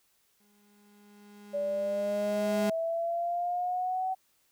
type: tone with exponential growth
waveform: 35% pulse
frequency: 205.7 Hz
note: G#3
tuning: 16 cents flat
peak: -25 dBFS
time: 0.4-2.7 s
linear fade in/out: 5 ms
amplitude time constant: 500 ms
type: exponential sweep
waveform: sine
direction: up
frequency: 576 to 758 Hz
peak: -28 dBFS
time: 1.53-4.15 s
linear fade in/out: 20 ms
effects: white hiss -70 dBFS RMS until 4.51 s